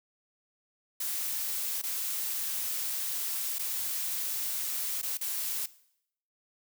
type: noise with dropouts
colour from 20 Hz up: blue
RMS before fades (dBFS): -33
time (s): 1-5.66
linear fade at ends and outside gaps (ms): 5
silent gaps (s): 1.817-1.835 / 3.585-3.592 / 5.016-5.029 / 5.173-5.21
effects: noise-tail reverb RT60 0.7 s tail -18 dB re dry